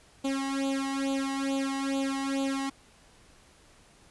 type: tone with flanger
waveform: sawtooth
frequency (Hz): 272.1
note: C#4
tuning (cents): -32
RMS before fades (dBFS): -30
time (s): 0.24-2.7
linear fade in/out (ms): 10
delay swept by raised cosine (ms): 0.27 to 1.04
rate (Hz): 2.3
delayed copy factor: +1
effects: pink hiss -58 dBFS RMS until 4.1 s + resampled to 24000 Hz